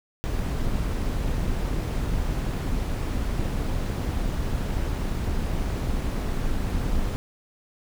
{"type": "noise with amplitude modulation", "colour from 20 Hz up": "brown", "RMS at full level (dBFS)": -24, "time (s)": [0.24, 7.16], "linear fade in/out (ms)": 0, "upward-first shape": "sine", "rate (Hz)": 220, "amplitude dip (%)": 40, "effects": []}